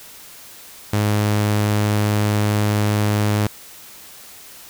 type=tone; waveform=sawtooth; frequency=104.7 Hz; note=G#2; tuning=15 cents sharp; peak=-12 dBFS; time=0.93-3.47 s; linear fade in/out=5 ms; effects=white hiss -41 dBFS RMS until 4.69 s